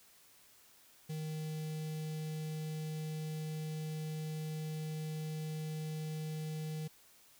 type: tone with notch filter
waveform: square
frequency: 155.7 Hz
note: D#3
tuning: 2 cents sharp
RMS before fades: -40 dBFS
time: 1.09-6.88 s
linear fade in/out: 10 ms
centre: 1200 Hz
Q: 0.57
effects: white hiss -63 dBFS RMS until 7.39 s